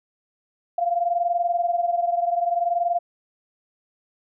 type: tone pair together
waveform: sine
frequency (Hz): 690 / 710.6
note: F5 / F5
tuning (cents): -21 / +30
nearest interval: minor second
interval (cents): 51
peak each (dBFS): -21 / -25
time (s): 0.78-2.99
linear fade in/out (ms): 5
effects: none